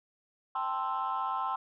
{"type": "chord", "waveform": "sine", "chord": "A minor seventh", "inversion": "third", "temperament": "equal", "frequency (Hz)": [784, 880, 1046.5, 1318.5], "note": ["G5", "A5", "C6", "E6"], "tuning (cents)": [0, 0, 0, 0], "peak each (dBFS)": [-35, -36, -32, -35], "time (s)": [0.55, 1.56], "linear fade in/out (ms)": 5, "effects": ["tanh soft clip ceiling -24 dBFS"]}